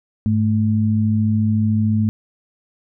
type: tone pair together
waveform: sine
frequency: 103.83 / 217.6 Hz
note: G#2 / A3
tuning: 0 / -19 cents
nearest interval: octave + minor second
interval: 1281 cents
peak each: -17 dBFS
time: 0.26-2.09 s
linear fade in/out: 0 ms
effects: none